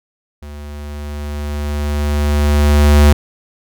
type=tone with level ramp; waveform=square; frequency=73.42 Hz; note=D2; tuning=in tune; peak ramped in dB=-30 to -5 dBFS; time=0.42-3.13 s; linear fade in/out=5 ms; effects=none

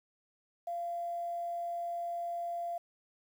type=tone; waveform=sine; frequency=690 Hz; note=F5; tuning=21 cents flat; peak=-34 dBFS; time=0.67-2.78 s; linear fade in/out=5 ms; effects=10-bit

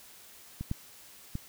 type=clicks; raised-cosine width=5 ms; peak=-23 / -18 / -21 dBFS; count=3; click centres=0.61 / 0.714 / 1.354 s; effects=white hiss -53 dBFS RMS until 1.48 s

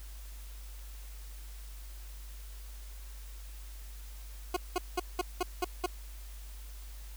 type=tone bursts; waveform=20% pulse; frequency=360.8 Hz; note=F#4; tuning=44 cents flat; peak=-23 dBFS; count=7; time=4.54-5.862 s; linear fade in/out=5 ms; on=26 ms; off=190 ms; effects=added 50 Hz sine -43 dBFS peak until 7.16 s + white hiss -55 dBFS RMS until 7.16 s

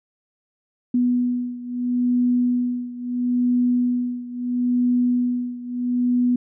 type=beating tone pair; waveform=sine; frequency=245.7 / 246.45 Hz; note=B3 / B3; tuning=-9 / -3 cents; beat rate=0.75 Hz; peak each=-20 / -23 dBFS; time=0.94-6.36 s; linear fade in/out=5 ms; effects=none

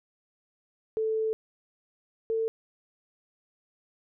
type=tone pair in turn; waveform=sine; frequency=440 / 448.2 Hz; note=A4 / A4; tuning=0 / +32 cents; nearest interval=unison; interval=32 cents; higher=second; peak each=-25 dBFS; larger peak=neither; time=0.97-1.33 / 2.3-2.48 s; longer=first; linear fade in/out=0 ms; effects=none

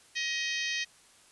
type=harmonic tone; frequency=630 Hz; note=D#5; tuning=21 cents sharp; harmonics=3 / 4 / 5 / 6 / 7 / 8 / 9 / 10; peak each=-34 / -36 / -38 / -40 / -41 / -42 / -43 / -44 dBFS; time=0.15-0.85 s; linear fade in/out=20 ms; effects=white hiss -59 dBFS RMS until 1.31 s + resampled to 24000 Hz

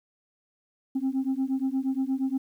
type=beating tone pair; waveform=sine; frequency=261.6 / 270.1 Hz; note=C4 / C#4; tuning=0 / -45 cents; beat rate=8.5 Hz; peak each=-26 dBFS; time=0.95-2.38 s; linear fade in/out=10 ms; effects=tanh soft clip ceiling -21 dBFS + 10-bit

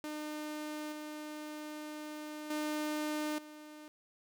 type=tone with level steps; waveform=sawtooth; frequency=302.9 Hz; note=D#4; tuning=46 cents flat; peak=-35 / -38 / -30 / -45 dBFS; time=0.04-3.88 s; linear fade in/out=0 ms; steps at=0.92 / 2.5 / 3.38 s; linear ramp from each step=5 ms; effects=none

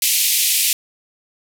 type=band-pass noise; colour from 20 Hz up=white; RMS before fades=-17 dBFS; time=0.02-0.73 s; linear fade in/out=2 ms; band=2200 to 15000 Hz; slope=48 dB/octave; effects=none

